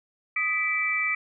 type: tone cluster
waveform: sine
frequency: 1247 / 1974 / 2325 Hz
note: D#6 / B6 / D7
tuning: +3 / -1 / -18 cents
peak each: -33 / -28 / -25 dBFS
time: 0.36-1.15 s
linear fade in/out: 5 ms
effects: none